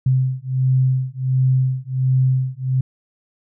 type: beating tone pair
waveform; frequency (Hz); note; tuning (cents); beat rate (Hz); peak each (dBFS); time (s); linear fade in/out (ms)
sine; 129.4 / 130.8; C3 / C3; -19 / 0; 1.4; -18; 0.06-2.81; 5
effects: none